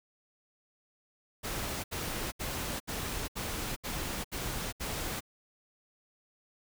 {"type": "noise bursts", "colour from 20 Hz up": "pink", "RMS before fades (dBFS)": -36, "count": 8, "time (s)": [1.43, 5.207], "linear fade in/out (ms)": 20, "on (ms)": 410, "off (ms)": 71, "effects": []}